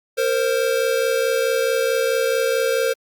square tone pair together, 462.3 / 526.9 Hz, A#4 / C5, -14 / +12 cents, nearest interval major second, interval 226 cents, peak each -21 dBFS, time 0.17-2.94 s, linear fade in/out 20 ms, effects Opus 48 kbps

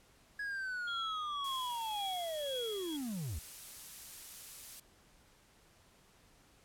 triangle linear sweep, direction down, 1678 to 63 Hz, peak -35 dBFS, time 0.39-3.39 s, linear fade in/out 5 ms
sine tone with tremolo, 3322 Hz, G#7, in tune, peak -38 dBFS, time 0.87-2.97 s, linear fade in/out 10 ms, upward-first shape triangle, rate 1.9 Hz, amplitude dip 70%
blue noise, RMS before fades -47 dBFS, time 1.44-4.8 s, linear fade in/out 5 ms
effects pink hiss -65 dBFS RMS until 6.64 s + low-pass 12000 Hz 12 dB/octave

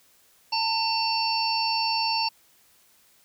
harmonic tone, 900 Hz, A5, 39 cents sharp, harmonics 1 / 3 / 5 / 6, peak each -26 / -31 / -27 / -31 dBFS, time 0.52-2.29 s, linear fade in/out 10 ms, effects white hiss -60 dBFS RMS until 3.24 s

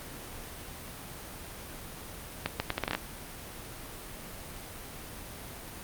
accelerating click train, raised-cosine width 0.3 ms, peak -12 dBFS, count 9, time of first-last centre 2.46-2.95 s, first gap 140 ms, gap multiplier 0.74, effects pink hiss -43 dBFS RMS until 5.83 s + Opus 32 kbps

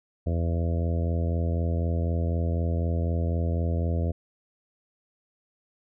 harmonic tone, 84 Hz, E2, 33 cents sharp, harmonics 1 / 2 / 3 / 4 / 5 / 6 / 7 / 8, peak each -24 / -32 / -36 / -39 / -40 / -38 / -40 / -41 dBFS, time 0.26-4.12 s, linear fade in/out 10 ms, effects none

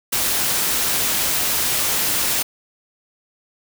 white noise, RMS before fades -20 dBFS, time 0.12-2.43 s, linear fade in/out 10 ms, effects none

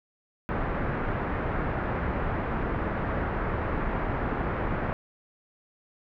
pink low-pass noise, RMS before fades -29 dBFS, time 0.49-4.93 s, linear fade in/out 0 ms, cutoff 1800 Hz, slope 24 dB/octave, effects none

